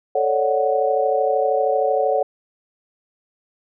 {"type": "chord", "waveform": "sine", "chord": "D major seventh", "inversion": "second", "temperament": "equal", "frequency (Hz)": [440, 554.4, 587.3, 740], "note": ["A4", "C#5", "D5", "F#5"], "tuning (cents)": [0, 0, 0, 0], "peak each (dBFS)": [-22, -20, -25, -21], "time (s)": [0.15, 2.23], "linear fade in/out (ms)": 5, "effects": []}